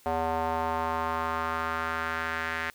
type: tone with band-pass filter sweep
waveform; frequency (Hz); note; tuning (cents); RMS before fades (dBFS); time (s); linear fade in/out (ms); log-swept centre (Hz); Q
square; 81.5; E2; -19; -30; 0.06-2.7; 0; 740 to 1800; 2.6
effects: white hiss -58 dBFS RMS until 2.74 s